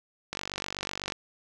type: click train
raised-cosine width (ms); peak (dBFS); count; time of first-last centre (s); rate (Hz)
0.2; -15; 39; 0.33-1.122; 48
effects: none